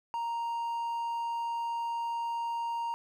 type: tone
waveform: triangle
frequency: 932.3 Hz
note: A#5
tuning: in tune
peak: -29 dBFS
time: 0.14-2.94 s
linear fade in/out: 0 ms
effects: none